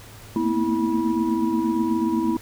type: tone cluster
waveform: sine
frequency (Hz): 224.3 / 232.6 / 251.2 / 326.6 / 972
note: A3 / A#3 / B3 / E4 / B5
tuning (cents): +34 / -4 / +30 / -16 / -28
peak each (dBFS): -28 / -26 / -28 / -22 / -30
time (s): 0.36-2.37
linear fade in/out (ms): 2
effects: added 106 Hz sine -45 dBFS peak until 2.41 s + pink hiss -45 dBFS RMS until 2.41 s